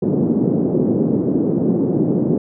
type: band-pass noise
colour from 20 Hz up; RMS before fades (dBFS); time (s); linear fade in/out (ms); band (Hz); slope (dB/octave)
white; -17; 0.02-2.38; 5; 150 to 370; 24
effects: none